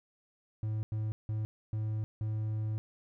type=tone bursts at uneven times; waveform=triangle; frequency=108.3 Hz; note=A2; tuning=27 cents flat; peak=-29 dBFS; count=5; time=0.63-0.83 / 0.92-1.12 / 1.29-1.45 / 1.73-2.04 / 2.21-2.78 s; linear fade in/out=0 ms; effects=none